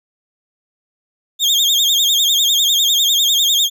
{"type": "tone with vibrato", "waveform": "35% pulse", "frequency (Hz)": 3453, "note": "A7", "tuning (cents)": -33, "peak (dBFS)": -10, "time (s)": [1.39, 3.7], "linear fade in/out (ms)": 50, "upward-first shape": "sine", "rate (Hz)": 10, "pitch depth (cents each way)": 140, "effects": []}